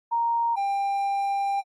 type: tone pair in turn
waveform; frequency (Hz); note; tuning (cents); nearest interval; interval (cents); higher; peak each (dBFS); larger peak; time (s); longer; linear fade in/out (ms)
sine / triangle; 932.3 / 794.7; A#5 / G5; 0 / +23; minor third; 277; first; -21; neither; 0.11-0.56 / 0.56-1.62; second; 20
effects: AAC 32 kbps